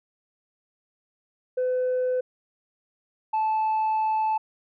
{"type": "tone pair in turn", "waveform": "sine", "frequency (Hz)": [506, 872.3], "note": ["B4", "A5"], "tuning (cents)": [42, -15], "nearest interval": "major sixth", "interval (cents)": 943, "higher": "second", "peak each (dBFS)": [-20, -19], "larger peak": "second", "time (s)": [[1.57, 2.21], [3.33, 4.38]], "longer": "second", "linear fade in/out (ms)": 10, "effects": ["tanh soft clip ceiling -20 dBFS"]}